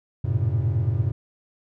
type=tone cluster; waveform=triangle; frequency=91.9 / 108.8 / 118 / 133.8 Hz; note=F#2 / A2 / A#2 / C3; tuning=-11 / -19 / +22 / +39 cents; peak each=-24 / -22 / -25 / -25 dBFS; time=0.24-1.12 s; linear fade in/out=10 ms; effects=none